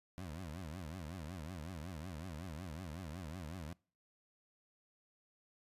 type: tone with vibrato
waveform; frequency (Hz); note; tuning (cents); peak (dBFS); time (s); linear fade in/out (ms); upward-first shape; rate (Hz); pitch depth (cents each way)
20% pulse; 84; E2; +33; -39; 0.18-3.73; 0; triangle; 5.4; 270
effects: noise-tail reverb RT60 0.4 s tail -25 dB re dry + resampled to 32000 Hz